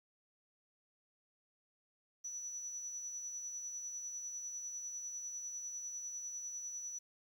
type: tone with tremolo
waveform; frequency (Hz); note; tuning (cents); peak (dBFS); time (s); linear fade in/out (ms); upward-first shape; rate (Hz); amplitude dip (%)
sine; 5920; F#8; 0; -40; 2.24-6.99; 10; sine; 10; 35
effects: 11-bit